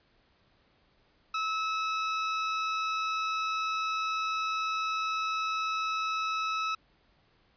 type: tone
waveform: sawtooth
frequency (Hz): 1298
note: E6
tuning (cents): -27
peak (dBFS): -25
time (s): 1.34-6.75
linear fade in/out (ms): 5
effects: pink hiss -67 dBFS RMS until 7.56 s + resampled to 11025 Hz